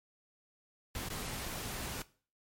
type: noise with dropouts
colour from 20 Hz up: pink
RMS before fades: -40 dBFS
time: 0.95-2.02 s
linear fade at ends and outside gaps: 1 ms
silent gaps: 1.086-1.101 s
effects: noise-tail reverb RT60 0.4 s tail -18 dB re dry + MP3 64 kbps